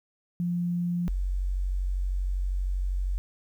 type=tone pair in turn; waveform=sine; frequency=174.61 / 46.33 Hz; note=F3 / F#1; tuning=0 / +3 cents; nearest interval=octave + major seventh; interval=2297 cents; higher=first; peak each=-25 dBFS; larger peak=neither; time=0.4-1.08 / 1.08-3.18 s; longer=second; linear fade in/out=0 ms; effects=10-bit